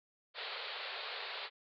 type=band-pass noise; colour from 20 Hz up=white; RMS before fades=-43 dBFS; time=0.34-1.5 s; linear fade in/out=50 ms; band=400 to 4500 Hz; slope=96 dB/octave; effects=none